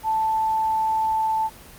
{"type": "tone", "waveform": "sine", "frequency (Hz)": 880, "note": "A5", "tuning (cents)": 0, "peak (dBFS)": -19, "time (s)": [0.03, 1.5], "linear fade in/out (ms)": 50, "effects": ["pink hiss -44 dBFS RMS until 1.78 s", "Opus 24 kbps"]}